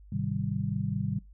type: chord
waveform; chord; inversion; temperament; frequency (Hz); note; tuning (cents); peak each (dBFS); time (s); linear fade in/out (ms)
sine; Ab major seventh; none; equal with one note detuned; 105.95 / 130.81 / 155.56 / 196; Ab2 / C3 / Eb3 / G3; +35 / 0 / 0 / 0; -34 / -33 / -34 / -33; 0.12-1.19; 5
effects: noise-tail reverb RT60 0.2 s tail -22 dB re dry + added 50 Hz sine -49 dBFS peak until 1.33 s